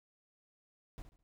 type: noise with echo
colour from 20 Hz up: brown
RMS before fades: -45 dBFS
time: 0.98-1.02 s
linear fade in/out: 0 ms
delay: 70 ms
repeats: 3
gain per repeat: -11 dB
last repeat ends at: 1.23 s
effects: none